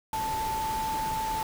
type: tone in noise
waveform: sine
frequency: 880 Hz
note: A5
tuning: in tune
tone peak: -28 dBFS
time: 0.13-1.43 s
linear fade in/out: 2 ms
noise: pink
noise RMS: -37 dBFS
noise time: 0.13-1.43 s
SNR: +6 dB
effects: none